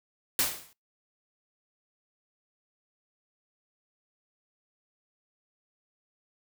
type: noise with exponential decay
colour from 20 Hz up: white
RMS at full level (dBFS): -22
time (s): 0.39-0.73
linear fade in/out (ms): 1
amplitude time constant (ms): 72
effects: noise-tail reverb RT60 0.2 s tail -23 dB re dry